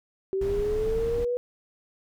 sine linear sweep, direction up, 381 to 493.9 Hz, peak -24 dBFS, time 0.33-1.37 s, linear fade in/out 0 ms
brown noise, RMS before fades -33 dBFS, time 0.41-1.25 s, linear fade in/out 5 ms
effects none

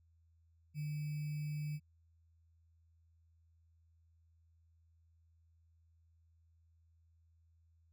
sine tone with sample-and-hold, 150 Hz, D3, 37 cents sharp, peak -37 dBFS, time 0.74-1.8 s, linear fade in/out 50 ms, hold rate 2450 Hz, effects added 82 Hz sine -67 dBFS peak until 7.92 s

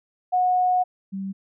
sine tone pair in turn, 730 / 193.8 Hz, F#5 / G3, -24 / -20 cents, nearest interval octave + major seventh, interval 2296 cents, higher first, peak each -17 / -27 dBFS, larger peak first, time 0.32-0.84 / 1.12-1.33 s, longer first, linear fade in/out 20 ms, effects none

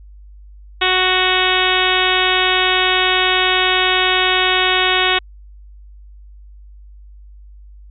harmonic tone, 370 Hz, F#4, in tune, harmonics 1 / 2 / 3 / 4 / 5 / 6 / 7 / 8 / 9 / 10, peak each -22 / -22 / -22 / -22 / -22 / -22 / -22 / -22 / -22 / -22 dBFS, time 0.81-5.19 s, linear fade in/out 10 ms, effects added 50 Hz sine -37 dBFS peak until 7.9 s

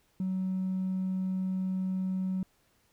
sine tone with hard clipping, 187.3 Hz, F#3, 21 cents sharp, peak -29 dBFS, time 0.2-2.43 s, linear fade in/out 2 ms, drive 1 dB, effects pink hiss -69 dBFS RMS until 2.92 s

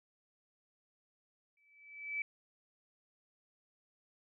sine tone with exponential growth, 2306 Hz, D7, 32 cents flat, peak -32 dBFS, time 1.57-2.22 s, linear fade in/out 2 ms, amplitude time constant 140 ms, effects none

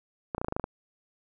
clicks, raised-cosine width 1 ms, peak -16 dBFS, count 9, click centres 0.348 / 0.381 / 0.415 / 0.446 / 0.484 / 0.524 / 0.565 / 0.597 / 0.641 s, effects none

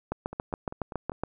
two click trains, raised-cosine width 1 ms, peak -24 / -15 dBFS, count 5 / 9, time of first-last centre 0.33-1.119 / 0.12-1.236 s, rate 5.07 / 7.17 Hz, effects none

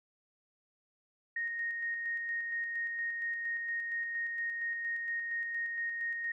sine tone with tremolo, 1861 Hz, A#6, 3 cents flat, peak -32 dBFS, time 1.36-6.32 s, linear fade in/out 5 ms, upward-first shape square, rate 4.3 Hz, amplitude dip 30%, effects none

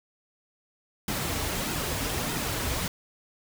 pink noise with flanger, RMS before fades -30 dBFS, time 1.08-2.88 s, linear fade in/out 2 ms, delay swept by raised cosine 1.7 to 5.8 ms, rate 1.6 Hz, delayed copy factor -0.5, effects none

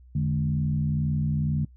sine tone with frequency modulation, 149.2 Hz, D3, 28 cents sharp, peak -22 dBFS, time 0.15-1.65 s, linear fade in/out 5 ms, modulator 62.1 Hz, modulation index 0.9, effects noise-tail reverb RT60 0.1 s tail -21 dB re dry + added 62 Hz sine -48 dBFS peak until 1.76 s

